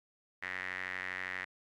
sawtooth tone with band-pass filter, 92.5 Hz, F#2, in tune, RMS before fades -40 dBFS, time 0.42-1.45 s, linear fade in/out 10 ms, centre 1900 Hz, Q 6.5, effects none

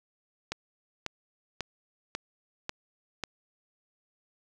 click train, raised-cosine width 0.2 ms, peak -15 dBFS, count 6, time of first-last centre 0.52-3.237 s, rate 1.84 Hz, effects none

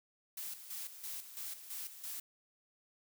blue noise with tremolo, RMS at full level -43 dBFS, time 0.37-2.2 s, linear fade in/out 5 ms, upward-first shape square, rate 3 Hz, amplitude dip 65%, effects none

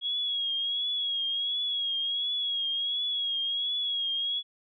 sine tone with vibrato, 3315 Hz, G#7, 4 cents flat, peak -27 dBFS, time 0.01-4.43 s, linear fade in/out 50 ms, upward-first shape triangle, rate 1.4 Hz, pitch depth 58 cents each way, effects none

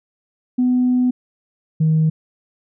sine tone pair in turn, 250 / 157.78 Hz, B3 / D#3, +21 / +24 cents, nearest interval minor sixth, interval 797 cents, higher first, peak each -12 / -11 dBFS, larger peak second, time 0.58-1.11 / 1.8-2.1 s, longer first, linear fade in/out 10 ms, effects tanh soft clip ceiling -9 dBFS

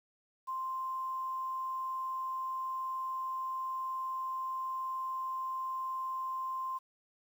sine tone with quantisation, 1046.5 Hz, C6, in tune, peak -34 dBFS, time 0.47-6.79 s, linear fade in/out 20 ms, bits 10, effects none

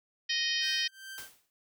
harmonic tone, 622 Hz, D#5, 1 cent flat, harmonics 3 / 4 / 5 / 6 / 7 / 8 / 9, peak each -34 / -38 / -33 / -38 / -38 / -36 / -38 dBFS, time 0.29-0.88 s, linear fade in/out 10 ms
sawtooth tone with tremolo, 1564 Hz, G6, 4 cents flat, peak -37 dBFS, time 0.6-1.3 s, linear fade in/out 50 ms, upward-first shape triangle, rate 2.4 Hz, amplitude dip 95%
white noise with exponential decay, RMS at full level -41 dBFS, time 1.18-1.5 s, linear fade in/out 0 ms, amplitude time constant 68 ms
effects none

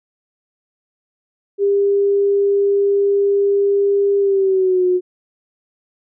sine tone with pitch glide, 400.6 to 363.1 Hz, G4 to F#4, +38 to -33 cents, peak -12 dBFS, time 1.58-5.01 s, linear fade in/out 50 ms, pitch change -171 cents, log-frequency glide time 4.19-4.85 s, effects none

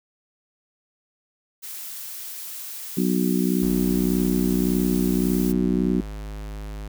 blue noise, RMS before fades -35 dBFS, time 1.62-5.53 s, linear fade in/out 20 ms
harmonic tone, 61.74 Hz, B1, in tune, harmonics 3 / 4 / 5 / 6, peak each -22 / -24 / -26 / -28 dBFS, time 2.97-6.01 s, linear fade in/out 5 ms
square tone, 51.91 Hz, G#1, in tune, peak -32 dBFS, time 3.62-6.88 s, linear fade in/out 5 ms
effects none

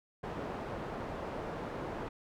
white low-pass noise, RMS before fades -40 dBFS, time 0.23-2.09 s, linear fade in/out 10 ms, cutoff 760 Hz, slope 12 dB/octave, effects none

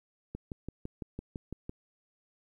click train, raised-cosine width 3 ms, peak -25 dBFS, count 9, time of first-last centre 0.35-1.695 s, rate 5.95 Hz, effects 11-bit

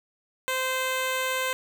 10% pulse tone, 518 Hz, C5, 17 cents flat, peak -17 dBFS, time 0.48-1.53 s, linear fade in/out 0 ms, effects none

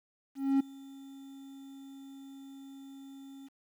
triangle tone with ADSR envelope, 272.5 Hz, C#4, 29 cents flat, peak -20 dBFS, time 0.35-3.49 s, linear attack 250 ms, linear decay 9 ms, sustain -24 dB, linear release 24 ms, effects 10-bit

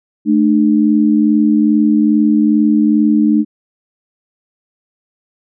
sine tone pair together, 217.6 / 300 Hz, A3 / D4, -19 / +37 cents, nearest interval tritone, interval 556 cents, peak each -11 dBFS, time 0.25-3.45 s, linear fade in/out 50 ms, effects none

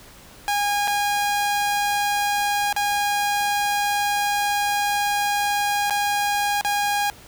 sawtooth tone with dropouts, 818 Hz, G#5, 26 cents flat, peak -16 dBFS, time 0.48-7.1 s, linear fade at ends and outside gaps 0 ms, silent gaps 0.875-0.879 / 2.727-2.764 / 5.898-5.907 / 6.611-6.648 s, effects pink hiss -46 dBFS RMS until 7.27 s

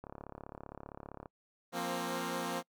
click train, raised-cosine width 1 ms, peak -31 dBFS, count 44, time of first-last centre 0.04-1.258 s, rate 35.3 Hz
10% pulse chord, F suspended fourth, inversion none, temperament equal with one note detuned, 174.61 / 233.1 / 264.2 Hz, F3 / Bb3 / C4, 0 / 0 / +17 cents, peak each -31 dBFS, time 1.72-2.63 s, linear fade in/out 50 ms
effects noise-tail reverb RT60 0.1 s tail -25 dB re dry

